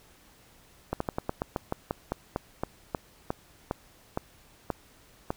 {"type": "slowing click train", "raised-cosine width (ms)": 1, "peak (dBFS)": -14, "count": 18, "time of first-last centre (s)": [0.93, 5.305], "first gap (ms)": 74, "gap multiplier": 1.14, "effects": ["pink hiss -58 dBFS RMS until 5.36 s"]}